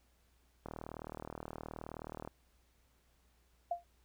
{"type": "click train", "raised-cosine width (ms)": 1, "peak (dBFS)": -29, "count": 64, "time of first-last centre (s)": [0.66, 2.275], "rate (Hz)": 39}
{"type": "tone with exponential decay", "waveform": "sine", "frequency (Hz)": 695, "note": "F5", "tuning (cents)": -9, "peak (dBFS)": -29, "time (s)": [3.71, 3.84], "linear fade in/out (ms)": 5, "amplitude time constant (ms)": 27}
{"effects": ["added 60 Hz sine -70 dBFS peak until 4.04 s", "pink hiss -74 dBFS RMS until 4.04 s"]}